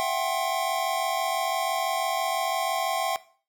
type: tone cluster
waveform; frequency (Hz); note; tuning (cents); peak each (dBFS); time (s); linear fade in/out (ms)
square; 667 / 742 / 788 / 1062; E5 / F#5 / G5 / C6; +20 / +5 / +9 / +25; -31; 0-3.16; 0
effects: noise-tail reverb RT60 0.4 s tail -17 dB re dry